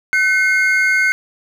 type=tone pair together; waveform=triangle; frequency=1516 / 2144 Hz; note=F#6 / C7; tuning=+42 / +42 cents; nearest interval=tritone; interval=600 cents; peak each=-13 dBFS; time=0.13-1.12 s; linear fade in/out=0 ms; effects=none